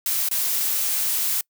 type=noise with dropouts; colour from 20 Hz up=blue; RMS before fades=-23 dBFS; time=0.06-1.41 s; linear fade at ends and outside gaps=2 ms; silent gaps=0.288-0.312 s; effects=noise-tail reverb RT60 0.1 s tail -26 dB re dry